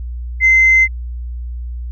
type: tone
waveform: sine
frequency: 2069 Hz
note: C7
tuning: 20 cents flat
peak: -6 dBFS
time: 0.4-0.88 s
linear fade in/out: 50 ms
effects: tanh soft clip ceiling -2 dBFS + added 60 Hz sine -22 dBFS peak until 1.91 s